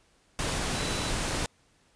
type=tone in noise; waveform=sine; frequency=3951 Hz; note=B7; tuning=in tune; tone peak=-40 dBFS; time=0.75-1.1 s; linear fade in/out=0 ms; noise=pink; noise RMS=-30 dBFS; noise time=0.39-1.46 s; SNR=-13 dB; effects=pink hiss -65 dBFS RMS until 1.95 s + resampled to 22050 Hz